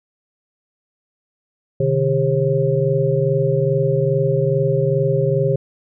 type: tone cluster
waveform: sine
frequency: 130.6 / 153 / 401.1 / 538 Hz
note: C3 / D#3 / G4 / C5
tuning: -3 / -29 / +40 / +48 cents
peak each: -20 dBFS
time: 1.8-5.56 s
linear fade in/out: 5 ms
effects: none